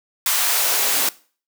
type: noise with high-pass filter sweep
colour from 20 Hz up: white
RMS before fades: -19 dBFS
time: 0.26-1.09 s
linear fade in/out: 2 ms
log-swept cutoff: 1100 to 280 Hz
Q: 1.1
effects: noise-tail reverb RT60 0.4 s tail -20 dB re dry

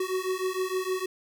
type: beating tone pair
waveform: square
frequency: 370 / 376.5 Hz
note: F#4 / F#4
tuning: 0 / +30 cents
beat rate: 6.5 Hz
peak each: -31 dBFS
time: 0-1.06 s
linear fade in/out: 5 ms
effects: none

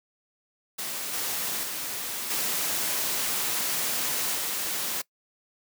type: noise with level steps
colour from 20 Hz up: white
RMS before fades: -33 / -30 / -33 / -28 / -30 dBFS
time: 0.78-5.02 s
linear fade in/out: 10 ms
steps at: 1.13 / 1.63 / 2.3 / 4.35 s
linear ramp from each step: 5 ms
effects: noise-tail reverb RT60 0.1 s tail -22 dB re dry + high-pass 150 Hz 12 dB/octave

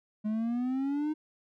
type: exponential sweep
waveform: triangle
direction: up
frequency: 210 to 311.1 Hz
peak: -26 dBFS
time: 0.24-1.14 s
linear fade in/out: 20 ms
effects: none

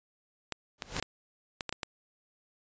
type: clicks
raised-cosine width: 0.2 ms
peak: -16 dBFS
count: 8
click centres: 0.523 / 0.822 / 0.966 / 1.026 / 1.608 / 1.693 / 1.726 / 1.832 s
type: noise with exponential growth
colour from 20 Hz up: pink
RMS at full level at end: -30 dBFS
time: 0.78-1 s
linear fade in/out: 2 ms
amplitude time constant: 47 ms
effects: resampled to 16000 Hz

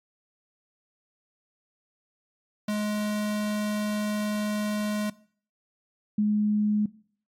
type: tone pair in turn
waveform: square / sine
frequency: 210 / 210 Hz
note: G#3 / G#3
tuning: +19 / +19 cents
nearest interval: unison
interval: 0 cents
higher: neither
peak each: -26 / -20 dBFS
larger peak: second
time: 2.68-5.1 / 6.18-6.86 s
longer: first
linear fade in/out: 5 ms
effects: noise-tail reverb RT60 0.5 s tail -20 dB re dry + MP3 64 kbps

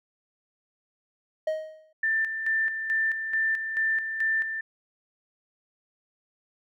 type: tone with exponential decay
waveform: triangle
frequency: 627 Hz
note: D#5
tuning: 13 cents sharp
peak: -20 dBFS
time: 1.47-1.93 s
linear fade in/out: 5 ms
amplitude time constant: 100 ms
type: tone with tremolo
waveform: sine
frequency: 1781 Hz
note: A6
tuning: 21 cents sharp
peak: -22 dBFS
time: 2.03-4.61 s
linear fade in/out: 5 ms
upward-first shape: square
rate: 2.3 Hz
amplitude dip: 55%
effects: none

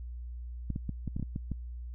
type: clicks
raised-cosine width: 5 ms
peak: -21 dBFS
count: 9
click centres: 0.703 / 0.761 / 0.893 / 1.077 / 1.165 / 1.197 / 1.227 / 1.361 / 1.517 s
effects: added 60 Hz sine -38 dBFS peak until 1.94 s

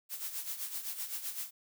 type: noise with tremolo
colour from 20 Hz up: blue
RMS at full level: -37 dBFS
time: 0.09-1.51 s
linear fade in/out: 50 ms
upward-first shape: sine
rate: 7.8 Hz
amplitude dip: 65%
effects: none

